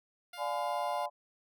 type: tone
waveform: 10% pulse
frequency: 704 Hz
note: F5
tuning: 14 cents sharp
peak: -36 dBFS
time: 0.33-1.06 s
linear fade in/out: 5 ms
type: chord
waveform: sine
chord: D diminished seventh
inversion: none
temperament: just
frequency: 587.3 / 704.8 / 845.8 / 1014.9 Hz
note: D5 / F5 / Ab5 / Cb6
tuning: 0 / +16 / +31 / +47 cents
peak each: -37 dBFS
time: 0.37-1.1 s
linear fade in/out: 50 ms
effects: none